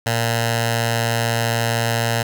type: tone with notch filter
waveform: 10% pulse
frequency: 115.8 Hz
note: A#2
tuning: 11 cents flat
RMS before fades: -20 dBFS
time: 0.06-2.23 s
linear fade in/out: 5 ms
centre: 310 Hz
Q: 0.56
effects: none